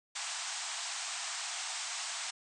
white band-pass noise, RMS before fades -39 dBFS, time 0.15-2.31 s, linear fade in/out 10 ms, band 660 to 8600 Hz, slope 96 dB/octave, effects none

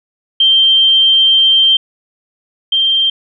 sine tone pair in turn, 3146 / 3160 Hz, G7 / G7, +6 / +13 cents, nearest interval unison, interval 7 cents, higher second, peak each -6 / -9 dBFS, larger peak first, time 0.4-1.77 / 2.72-3.1 s, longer first, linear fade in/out 5 ms, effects none

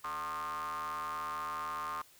square ring-modulated tone, 78.8 Hz, D#2, 23 cents sharp, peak -34 dBFS, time 0.04-2.02 s, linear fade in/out 5 ms, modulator 1140 Hz, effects white hiss -61 dBFS RMS until 2.19 s

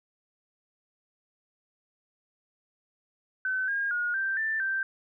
sine tone with pitch steps, 1523 / 1621 / 1440 / 1568 / 1774 / 1565 Hz, F#6 / G#6 / F#6 / G6 / A6 / G6, +50 / -42 / -47 / 0 / +14 / -3 cents, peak -26 dBFS, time 3.45-4.83 s, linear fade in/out 2 ms, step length 230 ms, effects none

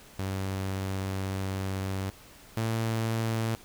sawtooth tone pair in turn, 96 / 112.82 Hz, G2 / A2, -36 / +44 cents, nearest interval minor third, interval 280 cents, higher second, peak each -26 / -23 dBFS, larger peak second, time 0.19-2.1 / 2.57-3.55 s, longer first, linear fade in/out 0 ms, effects pink hiss -52 dBFS RMS until 3.64 s

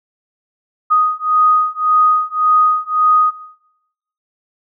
sine beating tone pair, 1244.5 / 1246.3 Hz, D#6 / D#6, 0 / +2 cents, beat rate 1.8 Hz, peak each -14 dBFS, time 0.9-3.31 s, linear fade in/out 20 ms, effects noise-tail reverb RT60 0.9 s tail -19 dB re dry

